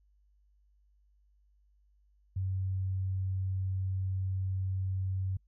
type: tone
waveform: sine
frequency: 94.7 Hz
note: F#2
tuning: 41 cents sharp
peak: -30 dBFS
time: 2.36-5.37 s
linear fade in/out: 5 ms
effects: noise-tail reverb RT60 0.1 s tail -26 dB re dry + added 50 Hz sine -64 dBFS peak until 5.47 s